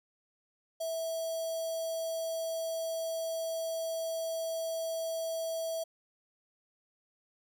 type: tone with notch filter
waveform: square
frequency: 654 Hz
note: E5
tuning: 14 cents flat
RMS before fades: -35 dBFS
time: 0.8-5.84 s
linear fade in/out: 10 ms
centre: 2000 Hz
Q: 0.73
effects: none